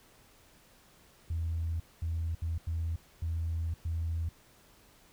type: tone bursts at uneven times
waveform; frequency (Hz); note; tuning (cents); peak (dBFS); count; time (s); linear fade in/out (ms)
sine; 82.41; E2; 0; -29; 6; 1.3-1.8 / 2.02-2.35 / 2.42-2.58 / 2.67-2.96 / 3.22-3.74 / 3.85-4.29; 5
effects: tanh soft clip ceiling -26 dBFS + pink hiss -61 dBFS RMS until 5.12 s